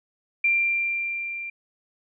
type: tone with level ramp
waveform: sine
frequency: 2373 Hz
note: D7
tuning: 17 cents sharp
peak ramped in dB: -17 to -31 dBFS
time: 0.44-1.5 s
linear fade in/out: 5 ms
effects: none